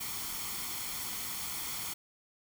white noise with comb filter, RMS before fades -38 dBFS, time 0-1.94 s, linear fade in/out 10 ms, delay 0.91 ms, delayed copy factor +0.55, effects none

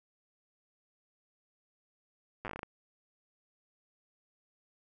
slowing click train, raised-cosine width 0.5 ms, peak -24 dBFS, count 10, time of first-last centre 2.45-2.631 s, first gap 8 ms, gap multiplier 1.22, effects none

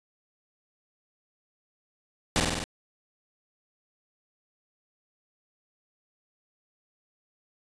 pink noise with echo, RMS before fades -23 dBFS, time 2.36-2.4 s, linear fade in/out 0 ms, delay 48 ms, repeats 5, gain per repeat -2 dB, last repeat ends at 2.64 s, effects resampled to 22050 Hz

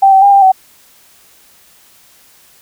sine tone with pitch steps, 781 / 770 / 803 / 792 / 758 Hz, G5 / G5 / G5 / G5 / F#5, -7 / -31 / +41 / +18 / +42 cents, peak -3 dBFS, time 0.02-0.52 s, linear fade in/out 10 ms, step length 100 ms, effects white hiss -46 dBFS RMS until 2.61 s

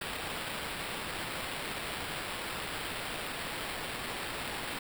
blue noise with sample-and-hold, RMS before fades -38 dBFS, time 0.01-4.79 s, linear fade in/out 5 ms, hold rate 6300 Hz, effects none

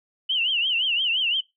sine tone with vibrato, 2933 Hz, F#7, 16 cents flat, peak -20 dBFS, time 0.29-1.41 s, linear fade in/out 10 ms, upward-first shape triangle, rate 5.8 Hz, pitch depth 180 cents each way, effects noise-tail reverb RT60 0.2 s tail -22 dB re dry

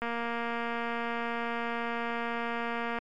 click train, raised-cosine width 0.5 ms, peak -19 dBFS, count 695, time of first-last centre 0.02-2.986 s, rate 234 Hz, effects MP3 64 kbps

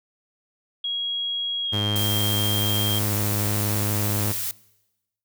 sine tone with pitch glide, 3300 to 3204 Hz, G#7 to G7, -12 to +37 cents, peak -24 dBFS, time 0.84-2.99 s, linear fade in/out 5 ms, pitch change -51 cents, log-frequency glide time 1.63-1.82 s
sawtooth tone, 103.9 Hz, G#2, 1 cent sharp, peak -20 dBFS, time 1.72-4.33 s, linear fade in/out 20 ms
blue noise, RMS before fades -28 dBFS, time 1.96-4.51 s, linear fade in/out 0 ms
effects noise-tail reverb RT60 1.0 s tail -22 dB re dry

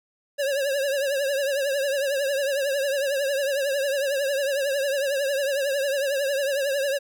square tone with vibrato, 554.4 Hz, C#5, in tune, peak -23 dBFS, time 0.38-6.99 s, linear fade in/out 20 ms, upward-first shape triangle, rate 11 Hz, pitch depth 99 cents each way, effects none

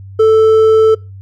sine tone with hard clipping, 440 Hz, A4, in tune, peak -6 dBFS, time 0.19-0.95 s, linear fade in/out 10 ms, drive 4 dB, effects noise-tail reverb RT60 0.3 s tail -26 dB re dry + added 97 Hz sine -29 dBFS peak until 1.21 s

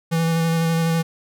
square tone with vibrato, 164.81 Hz, E3, in tune, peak -18 dBFS, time 0.11-1.03 s, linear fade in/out 20 ms, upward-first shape square, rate 12 Hz, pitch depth 12 cents each way, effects none

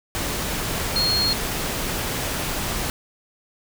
sine tone in noise, 4272 Hz, C8, 35 cents sharp, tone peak -19 dBFS, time 0.96-1.33 s, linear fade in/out 0 ms, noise pink, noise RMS -26 dBFS, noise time 0.15-2.9 s, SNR +4 dB, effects none

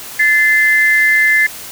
sine tone pair together, 1743 / 2073 Hz, A6 / C7, -17 / -17 cents, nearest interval minor third, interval 300 cents, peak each -11 dBFS, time 0.19-1.47 s, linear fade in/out 10 ms, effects white hiss -30 dBFS RMS until 1.71 s

